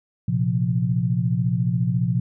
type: chord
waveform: sine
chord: Bb suspended second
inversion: none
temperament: equal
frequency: 116.54 / 130.81 / 174.61 Hz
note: Bb2 / C3 / F3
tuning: 0 / 0 / 0 cents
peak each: -23 dBFS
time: 0.28-2.2 s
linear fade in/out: 5 ms
effects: none